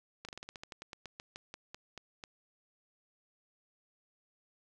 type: slowing click train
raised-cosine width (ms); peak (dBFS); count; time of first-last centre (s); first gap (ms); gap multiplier
0.2; -27; 18; 0.25-2.238; 37; 1.13
effects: none